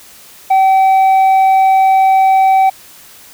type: tone with tanh clipping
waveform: sine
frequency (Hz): 767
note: G5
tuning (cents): -38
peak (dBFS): -7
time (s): 0.5-2.7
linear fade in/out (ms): 10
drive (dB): 4
effects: white hiss -39 dBFS RMS until 3.33 s